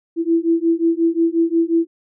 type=beating tone pair; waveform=sine; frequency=329.6 / 335.2 Hz; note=E4 / E4; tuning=0 / +29 cents; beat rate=5.6 Hz; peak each=-17 dBFS; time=0.16-1.87 s; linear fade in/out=50 ms; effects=none